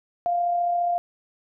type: tone with amplitude modulation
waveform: sine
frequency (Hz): 698.5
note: F5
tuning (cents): 0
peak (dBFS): -19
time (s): 0.26-0.98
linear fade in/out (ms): 0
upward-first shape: sine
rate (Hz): 34.6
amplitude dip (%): 30
effects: none

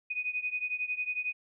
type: beating tone pair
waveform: sine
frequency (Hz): 2485 / 2496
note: D#7 / D#7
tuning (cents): -3 / +5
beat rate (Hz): 11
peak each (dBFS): -33 / -35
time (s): 0.1-1.33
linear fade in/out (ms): 10
effects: none

